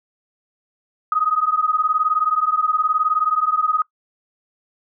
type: beating tone pair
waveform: sine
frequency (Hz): 1244.5 / 1263.5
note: D#6 / D#6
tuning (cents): 0 / +26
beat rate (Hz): 19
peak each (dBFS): -19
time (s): 1.12-3.82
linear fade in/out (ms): 2
effects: noise-tail reverb RT60 0.1 s tail -22 dB re dry